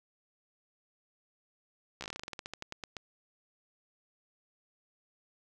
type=slowing click train; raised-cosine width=0.2 ms; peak=-22 dBFS; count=19; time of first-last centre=2.01-2.968 s; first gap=14 ms; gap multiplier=1.14; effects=none